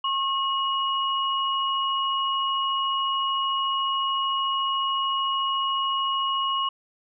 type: tone pair together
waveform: sine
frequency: 1086.3 / 2900 Hz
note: C#6 / F#7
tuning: -35 / -35 cents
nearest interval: octave + perfect fourth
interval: 1700 cents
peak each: -24 / -27 dBFS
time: 0.04-6.69 s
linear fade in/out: 5 ms
effects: none

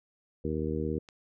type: harmonic tone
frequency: 77.78 Hz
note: D#2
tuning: in tune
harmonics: 1 / 2 / 3 / 4 / 5 / 6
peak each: -36 / -36 / -36 / -36 / -36 / -36 dBFS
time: 0.44-0.99 s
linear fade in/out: 10 ms
type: click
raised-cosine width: 0.2 ms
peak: -32 dBFS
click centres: 1.088 s
effects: none

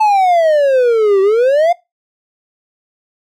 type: exponential two-way sweep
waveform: triangle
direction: down then up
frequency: 880 to 380 to 715 Hz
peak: -6 dBFS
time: 0-1.73 s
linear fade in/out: 10 ms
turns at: 1.21 s
effects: noise-tail reverb RT60 0.2 s tail -20 dB re dry

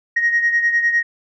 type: beating tone pair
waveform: sine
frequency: 1874 / 1883.9 Hz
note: A#6 / A#6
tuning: +9 / +18 cents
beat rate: 9.9 Hz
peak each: -14 / -21 dBFS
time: 0.16-1.03 s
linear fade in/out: 10 ms
effects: tanh soft clip ceiling -8 dBFS

